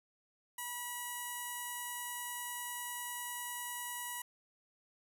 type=tone with notch filter; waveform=5% pulse; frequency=970 Hz; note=B5; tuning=31 cents flat; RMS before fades=-42 dBFS; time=0.58-4.22 s; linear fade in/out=5 ms; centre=4600 Hz; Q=0.6; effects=none